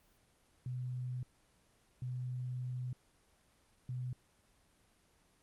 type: tone bursts at uneven times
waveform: sine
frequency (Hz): 125.6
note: B2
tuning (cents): +30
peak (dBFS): -37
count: 3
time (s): 0.66-1.23 / 2.02-2.93 / 3.89-4.13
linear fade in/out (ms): 2
effects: pink hiss -70 dBFS RMS until 5.42 s + Opus 24 kbps